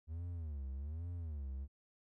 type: tone with vibrato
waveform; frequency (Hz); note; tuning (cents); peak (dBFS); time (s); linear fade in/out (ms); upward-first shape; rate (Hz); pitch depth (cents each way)
triangle; 76.3; D#2; -33; -38; 0.07-1.68; 50; sine; 1.2; 240
effects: none